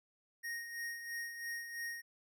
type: tone with tremolo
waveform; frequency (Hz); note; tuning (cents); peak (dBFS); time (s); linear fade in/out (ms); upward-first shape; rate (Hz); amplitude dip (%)
square; 1864.7; A#6; 0; -39; 0.43-2.02; 20; sine; 3; 55
effects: none